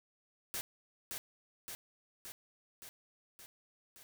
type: noise with echo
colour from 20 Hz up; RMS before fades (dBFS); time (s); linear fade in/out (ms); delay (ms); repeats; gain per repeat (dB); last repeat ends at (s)
white; -39; 0.54-0.61; 0; 570; 6; -3; 4.03
effects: none